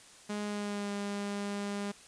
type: tone with pitch glide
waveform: sawtooth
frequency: 207.7 to 202.5 Hz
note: G#3 to G#3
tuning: 0 to -43 cents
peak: -30 dBFS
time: 0.29-1.92 s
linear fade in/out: 10 ms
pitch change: -43 cents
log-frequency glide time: 0.44-0.91 s
effects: white hiss -55 dBFS RMS until 2.07 s + resampled to 22050 Hz